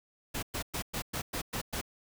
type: noise bursts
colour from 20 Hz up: pink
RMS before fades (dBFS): -35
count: 8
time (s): 0.34-1.814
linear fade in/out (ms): 10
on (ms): 88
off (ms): 110
effects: none